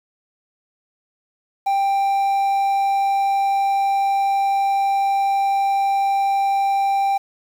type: tone with quantisation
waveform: triangle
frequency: 789 Hz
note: G5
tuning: 11 cents sharp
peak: -14 dBFS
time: 1.66-7.18 s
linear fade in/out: 10 ms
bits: 7
effects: none